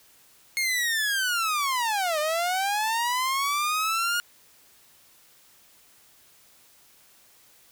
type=linear two-way sweep; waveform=sawtooth; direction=down then up; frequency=2164 to 596 to 1437 Hz; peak=-20 dBFS; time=0.57-4.2 s; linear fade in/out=0 ms; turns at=2.19 s; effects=white hiss -57 dBFS RMS until 7.71 s